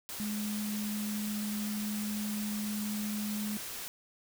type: tone in noise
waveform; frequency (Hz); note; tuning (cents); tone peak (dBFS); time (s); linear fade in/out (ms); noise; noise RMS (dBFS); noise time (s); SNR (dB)
sine; 210; G#3; +19; -33; 0.2-3.57; 0; white; -41; 0.09-3.88; +5
effects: none